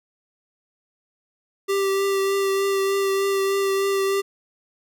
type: tone with vibrato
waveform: square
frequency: 392 Hz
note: G4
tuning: in tune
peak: -20 dBFS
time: 1.68-4.22 s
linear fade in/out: 20 ms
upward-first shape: triangle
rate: 3.3 Hz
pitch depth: 17 cents each way
effects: none